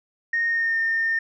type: tone with pitch glide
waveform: sine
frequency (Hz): 1852 to 1817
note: A#6 to A#6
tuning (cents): -12 to -45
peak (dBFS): -19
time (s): 0.33-1.19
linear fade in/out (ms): 5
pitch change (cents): -33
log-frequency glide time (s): 0.47-0.78
effects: tanh soft clip ceiling -15 dBFS